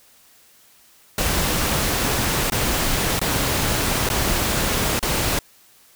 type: noise with dropouts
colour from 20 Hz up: pink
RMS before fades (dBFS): -21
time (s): 1.18-5.39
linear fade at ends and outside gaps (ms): 2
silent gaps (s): 2.5-2.52 / 3.194-3.214 / 4.09-4.1 / 4.993-5.027
effects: white hiss -53 dBFS RMS until 5.95 s